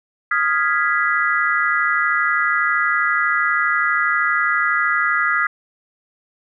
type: chord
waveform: sine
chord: F half-diminished seventh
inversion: third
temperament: equal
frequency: 1244.5 / 1396.9 / 1661.2 / 1975.5 Hz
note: Eb6 / F6 / Ab6 / Cb7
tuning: 0 / 0 / 0 / 0 cents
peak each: -21 dBFS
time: 0.31-5.47 s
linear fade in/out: 5 ms
effects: none